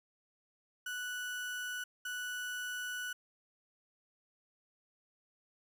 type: tone bursts at uneven times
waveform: 35% pulse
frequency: 1480 Hz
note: F#6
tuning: in tune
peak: -36 dBFS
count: 2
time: 0.86-1.84 / 2.05-3.13 s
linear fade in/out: 5 ms
effects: none